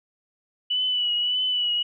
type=tone with vibrato; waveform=sine; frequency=2960 Hz; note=F#7; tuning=in tune; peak=-21 dBFS; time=0.7-1.83 s; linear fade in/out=10 ms; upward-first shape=triangle; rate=1.7 Hz; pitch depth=42 cents each way; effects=none